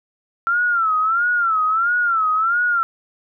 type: tone with vibrato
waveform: sine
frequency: 1352 Hz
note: E6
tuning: 43 cents sharp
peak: -15 dBFS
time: 0.47-2.83 s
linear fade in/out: 0 ms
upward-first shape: sine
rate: 1.5 Hz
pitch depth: 130 cents each way
effects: none